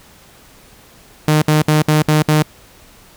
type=tone bursts; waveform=sawtooth; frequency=153 Hz; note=D#3; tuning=29 cents flat; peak=-6 dBFS; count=6; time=1.28-2.425 s; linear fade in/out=2 ms; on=140 ms; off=61 ms; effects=pink hiss -45 dBFS RMS until 3.16 s